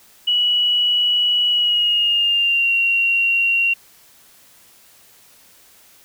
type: tone with pitch glide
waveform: sine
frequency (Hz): 2933 to 2752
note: F#7 to F7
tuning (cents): -16 to -26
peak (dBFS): -14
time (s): 0.27-3.74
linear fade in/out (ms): 10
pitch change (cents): -110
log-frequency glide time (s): 1.5-2.72
effects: white hiss -50 dBFS RMS until 6.04 s